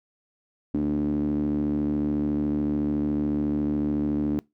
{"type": "tone with band-pass filter", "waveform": "sawtooth", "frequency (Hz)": 73.9, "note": "D2", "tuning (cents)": 11, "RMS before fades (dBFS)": -25, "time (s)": [0.74, 4.39], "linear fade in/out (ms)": 0, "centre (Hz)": 270, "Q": 9.4, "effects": ["noise-tail reverb RT60 0.2 s tail -24 dB re dry"]}